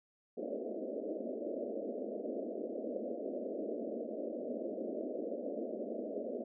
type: band-pass noise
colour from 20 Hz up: white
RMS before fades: -40 dBFS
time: 0.37-6.44 s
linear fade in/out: 10 ms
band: 210 to 640 Hz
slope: 96 dB/octave
effects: none